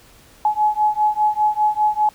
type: beating tone pair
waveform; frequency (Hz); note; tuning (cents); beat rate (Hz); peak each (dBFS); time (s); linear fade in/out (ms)
sine; 846 / 851; G#5 / G#5; +32 / +42; 5; -18; 0.45-2.09; 2
effects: pink hiss -49 dBFS RMS until 2.14 s